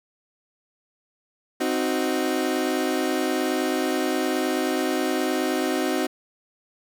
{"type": "chord", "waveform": "30% pulse", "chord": "C diminished", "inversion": "none", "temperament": "equal", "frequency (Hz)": [261.6, 311.1, 370], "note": ["C4", "Eb4", "Gb4"], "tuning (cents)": [0, 0, 0], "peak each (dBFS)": -24, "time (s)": [1.6, 6.07], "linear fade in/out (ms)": 10, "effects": []}